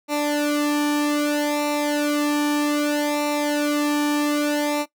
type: tone with flanger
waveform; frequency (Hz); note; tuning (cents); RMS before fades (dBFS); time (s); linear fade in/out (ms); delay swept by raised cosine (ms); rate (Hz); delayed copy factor
sawtooth; 294.3; D4; +4; -21; 0.08-4.86; 50; 0.62 to 1.48; 0.63; -0.85
effects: noise-tail reverb RT60 0.1 s tail -18 dB re dry